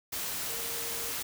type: tone in noise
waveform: sine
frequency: 463.4 Hz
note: A#4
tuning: 10 cents flat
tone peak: -45 dBFS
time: 0.49-1.13 s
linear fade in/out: 10 ms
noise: white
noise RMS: -35 dBFS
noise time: 0.12-1.23 s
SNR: -13 dB
effects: none